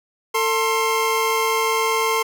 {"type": "tone pair together", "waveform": "25% pulse", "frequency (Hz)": [448.2, 1059.3], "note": ["A4", "C6"], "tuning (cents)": [32, 21], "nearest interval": "octave + minor third", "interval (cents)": 1489, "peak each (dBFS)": -17, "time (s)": [0.34, 2.23], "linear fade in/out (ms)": 10, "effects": []}